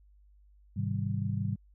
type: chord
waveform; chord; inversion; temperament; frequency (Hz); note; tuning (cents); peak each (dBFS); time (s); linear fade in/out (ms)
sine; Ab major seventh; none; just; 103.83 / 129.78 / 155.74 / 194.67; Ab2 / C3 / Eb3 / G3; 0 / -14 / +2 / -12; -32 / -35 / -38 / -35; 0.76-1.56; 10
effects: added 50 Hz sine -57 dBFS peak until 1.74 s